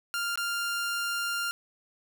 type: tone with dropouts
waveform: sawtooth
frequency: 1396.9 Hz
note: F6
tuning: in tune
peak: -25 dBFS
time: 0.14-1.51 s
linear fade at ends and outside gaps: 0 ms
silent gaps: 0.357-0.375 s
effects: none